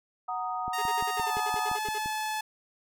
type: chord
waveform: sine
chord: D# minor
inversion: first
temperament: equal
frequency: 740 / 932.3 / 1244.5 Hz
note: F#5 / A#5 / D#6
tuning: 0 / 0 / 0 cents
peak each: -33 / -36 / -34 dBFS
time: 0.28-1.77 s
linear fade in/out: 10 ms
type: click train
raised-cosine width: 3 ms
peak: -28 dBFS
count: 9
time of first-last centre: 0.68-2.059 s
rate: 5.8 Hz
type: tone with pitch glide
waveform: sawtooth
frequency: 930 to 862.7 Hz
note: A#5 to A5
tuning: -4 to -34 cents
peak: -26 dBFS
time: 0.73-2.41 s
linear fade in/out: 5 ms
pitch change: -130 cents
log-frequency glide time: 1.16-1.36 s
type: tone bursts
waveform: sawtooth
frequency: 420.8 Hz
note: G#4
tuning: 23 cents sharp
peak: -32 dBFS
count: 13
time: 0.78-1.984 s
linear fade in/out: 5 ms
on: 40 ms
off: 57 ms
effects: none